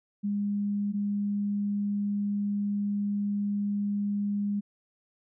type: tone pair in turn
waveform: sine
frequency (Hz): 203.7 / 203.7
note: G#3 / G#3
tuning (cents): -33 / -33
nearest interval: unison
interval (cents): 0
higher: neither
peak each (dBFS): -26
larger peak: neither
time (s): 0.23-0.93 / 0.93-4.61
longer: second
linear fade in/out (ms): 20
effects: none